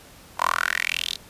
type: tone with high-pass filter sweep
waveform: 10% pulse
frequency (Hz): 42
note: E1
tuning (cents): +33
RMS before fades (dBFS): -25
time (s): 0.37-1.18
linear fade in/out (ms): 50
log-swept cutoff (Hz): 880 to 4100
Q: 5.4
effects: pink hiss -48 dBFS RMS until 1.29 s + resampled to 32000 Hz